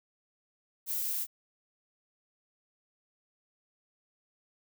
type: noise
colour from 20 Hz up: violet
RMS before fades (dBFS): -33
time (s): 0.86-1.27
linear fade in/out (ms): 50
effects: none